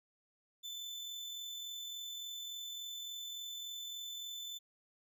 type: tone with amplitude modulation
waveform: 35% pulse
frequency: 3520 Hz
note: A7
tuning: in tune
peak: -39 dBFS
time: 0.63-4.59 s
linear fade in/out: 20 ms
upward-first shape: sine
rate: 43.5 Hz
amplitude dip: 30%
effects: none